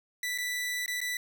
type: tone with dropouts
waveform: sawtooth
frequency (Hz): 1975.5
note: B6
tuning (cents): 0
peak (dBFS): -27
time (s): 0.23-1.17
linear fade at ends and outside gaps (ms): 2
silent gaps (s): 0.378-0.384 / 0.861-0.879 / 1.005-1.014
effects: none